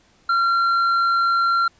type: tone with hard clipping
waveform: triangle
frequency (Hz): 1372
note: F6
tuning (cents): -31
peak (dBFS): -17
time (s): 0.29-1.68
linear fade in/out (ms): 5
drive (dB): 8
effects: pink hiss -57 dBFS RMS until 1.79 s + resampled to 16000 Hz